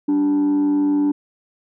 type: tone with frequency modulation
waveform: sine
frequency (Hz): 291.4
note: D4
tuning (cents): -13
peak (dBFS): -12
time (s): 0.08-1.12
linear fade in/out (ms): 10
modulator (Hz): 96.2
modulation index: 0.24
effects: tanh soft clip ceiling -14 dBFS